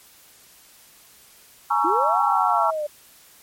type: chord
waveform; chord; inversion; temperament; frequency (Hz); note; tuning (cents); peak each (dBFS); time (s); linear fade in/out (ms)
sine; A# half-diminished seventh; third; just; 839.1 / 932.3 / 1118.8 / 1342.6; G#5 / A#5 / C#6 / E6; +18 / 0 / +16 / +31; -23; 1.7-2.71; 10
type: linear two-way sweep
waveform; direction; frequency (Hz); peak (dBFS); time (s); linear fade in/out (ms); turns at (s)
sine; up then down; 303.2 to 820 to 584; -23; 1.84-2.87; 10; 2.23
effects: white hiss -51 dBFS RMS until 3.42 s + MP3 64 kbps